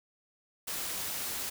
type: noise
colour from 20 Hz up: white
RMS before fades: -36 dBFS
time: 0.67-1.5 s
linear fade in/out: 10 ms
effects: none

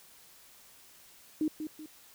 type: tone with echo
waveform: sine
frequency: 308.8 Hz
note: D#4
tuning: 13 cents flat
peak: -26 dBFS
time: 1.41-1.48 s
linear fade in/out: 2 ms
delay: 190 ms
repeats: 2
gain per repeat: -8 dB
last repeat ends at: 1.86 s
effects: white hiss -57 dBFS RMS until 2.14 s

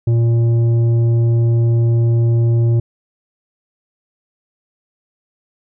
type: tone with tanh clipping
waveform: sine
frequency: 116.54 Hz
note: A#2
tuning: in tune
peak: -12 dBFS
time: 0.07-2.8 s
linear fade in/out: 5 ms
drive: 8 dB
effects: none

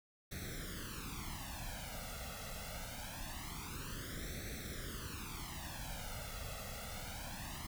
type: noise with flanger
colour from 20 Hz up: pink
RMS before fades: -45 dBFS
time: 0.31-7.67 s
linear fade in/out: 10 ms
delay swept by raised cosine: 0.5 to 1.5 ms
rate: 0.24 Hz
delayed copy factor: +1
effects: none

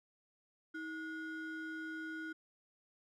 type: ring-modulated tone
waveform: triangle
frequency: 884 Hz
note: A5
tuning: 8 cents sharp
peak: -36 dBFS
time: 0.74-2.33 s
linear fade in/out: 10 ms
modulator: 565 Hz
effects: none

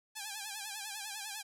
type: tone with vibrato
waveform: 5% pulse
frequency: 830.6 Hz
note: G#5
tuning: in tune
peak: -28 dBFS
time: 0.15-1.43 s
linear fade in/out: 20 ms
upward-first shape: sine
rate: 10 Hz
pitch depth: 95 cents each way
effects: none

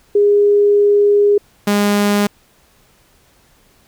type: tone pair in turn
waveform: sine / sawtooth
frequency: 409.6 / 204.8 Hz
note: G#4 / G#3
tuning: -24 / -24 cents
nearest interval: octave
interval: 1200 cents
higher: first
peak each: -8 / -8 dBFS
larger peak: neither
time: 0.15-1.38 / 1.67-2.27 s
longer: first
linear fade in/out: 5 ms
effects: pink hiss -53 dBFS RMS until 3.87 s

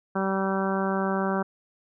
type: harmonic tone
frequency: 192.9 Hz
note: G3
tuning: 28 cents flat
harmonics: 1 / 2 / 3 / 4 / 5 / 6 / 7 / 8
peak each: -27 / -30 / -32 / -33 / -34 / -35 / -35 / -36 dBFS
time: 0.15-1.43 s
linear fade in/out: 10 ms
effects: none

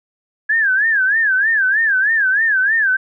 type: tone with vibrato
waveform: sine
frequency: 1661.2 Hz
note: G#6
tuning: in tune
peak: -12 dBFS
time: 0.49-2.97 s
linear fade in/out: 10 ms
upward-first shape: sine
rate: 3.2 Hz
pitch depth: 170 cents each way
effects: none

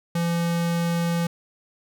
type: tone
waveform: square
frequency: 169.9 Hz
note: F3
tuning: 47 cents flat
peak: -22 dBFS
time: 0.15-1.27 s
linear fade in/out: 5 ms
effects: none

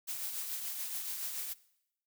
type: noise with tremolo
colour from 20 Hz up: blue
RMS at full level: -37 dBFS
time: 0.07-1.54 s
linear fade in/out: 20 ms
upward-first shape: triangle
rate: 7 Hz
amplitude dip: 45%
effects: noise-tail reverb RT60 0.8 s tail -20 dB re dry

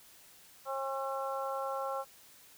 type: harmonic tone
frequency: 270 Hz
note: C#4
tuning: 45 cents flat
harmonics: 2 / 3 / 4 / 5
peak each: -37 / -39 / -40 / -41 dBFS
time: 0.65-2.05 s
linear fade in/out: 50 ms
effects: white hiss -58 dBFS RMS until 2.57 s

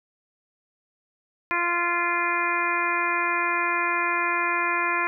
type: harmonic tone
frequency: 346.5 Hz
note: F4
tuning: 14 cents flat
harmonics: 1 / 2 / 3 / 4 / 5 / 6 / 7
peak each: -33 / -35 / -26 / -30 / -29 / -30 / -29 dBFS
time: 1.51-5.07 s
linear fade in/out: 0 ms
effects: none

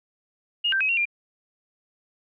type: tone with pitch steps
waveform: sine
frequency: 2854 / 1567 / 2544 / 2743 / 2397 Hz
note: F7 / G6 / D#7 / F7 / D7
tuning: +37 / -1 / +38 / -32 / +35 cents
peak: -20 dBFS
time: 0.64-1.055 s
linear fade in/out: 10 ms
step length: 83 ms
effects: none

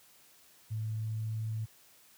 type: tone with pitch glide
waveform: sine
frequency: 109.4 to 110.35 Hz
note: A2 to A2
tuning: -9 to +5 cents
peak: -32 dBFS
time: 0.7-1.66 s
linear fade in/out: 20 ms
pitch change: +14 cents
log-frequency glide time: 0.83-1.4 s
effects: white hiss -61 dBFS RMS until 2.17 s + high-pass 60 Hz 12 dB/octave

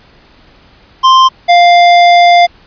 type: tone pair in turn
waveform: square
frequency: 1046.5 / 698.5 Hz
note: C6 / F5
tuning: 0 / 0 cents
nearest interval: perfect fifth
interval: 700 cents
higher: first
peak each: -3 dBFS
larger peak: neither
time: 1.03-1.29 / 1.48-2.47 s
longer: second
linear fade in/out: 20 ms
effects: pink hiss -43 dBFS RMS until 2.66 s + resampled to 11025 Hz

